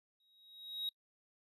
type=tone with exponential growth; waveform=triangle; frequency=3801 Hz; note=A#7; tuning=33 cents sharp; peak=-33 dBFS; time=0.2-0.89 s; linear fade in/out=2 ms; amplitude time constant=150 ms; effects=noise-tail reverb RT60 0.1 s tail -25 dB re dry + resampled to 32000 Hz